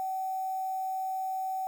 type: tone with quantisation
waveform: sine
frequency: 759 Hz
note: F#5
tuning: 44 cents sharp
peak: -30 dBFS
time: 0-1.67 s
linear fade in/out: 0 ms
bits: 8
effects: none